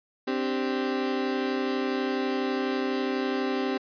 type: chord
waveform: 35% pulse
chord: C suspended second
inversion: none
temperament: equal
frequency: 261.6 / 293.7 / 392 Hz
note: C4 / D4 / G4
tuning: 0 / 0 / 0 cents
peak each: -27 / -32 / -28 dBFS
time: 0.27-3.78 s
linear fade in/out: 10 ms
effects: resampled to 11025 Hz